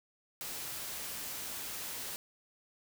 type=noise; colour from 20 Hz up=white; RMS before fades=-41 dBFS; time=0.41-2.16 s; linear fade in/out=0 ms; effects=none